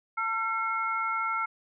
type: tone cluster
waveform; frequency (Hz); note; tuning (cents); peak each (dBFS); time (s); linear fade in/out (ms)
sine; 894 / 1356 / 2167; A5 / E6 / C#7; +27 / +49 / -40; -35 / -28 / -34; 0.17-1.46; 10
effects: none